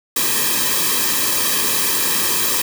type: noise with comb filter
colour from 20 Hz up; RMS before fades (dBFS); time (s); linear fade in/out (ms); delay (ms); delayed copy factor
white; -18; 0.16-2.62; 5; 1.4; -0.95
effects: none